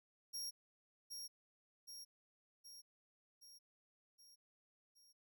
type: tone with echo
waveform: sawtooth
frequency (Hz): 5588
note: F8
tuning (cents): 0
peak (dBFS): -40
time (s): 0.33-0.51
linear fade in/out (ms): 20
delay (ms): 770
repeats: 6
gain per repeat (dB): -4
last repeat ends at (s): 5.13
effects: none